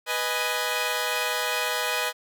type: chord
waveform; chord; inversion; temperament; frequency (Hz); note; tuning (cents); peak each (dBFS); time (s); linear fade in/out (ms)
10% pulse; G# minor; first; equal; 493.9 / 622.3 / 830.6; B4 / D#5 / G#5; 0 / 0 / 0; -20 / -21 / -22; 0.06-2.13; 50
effects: none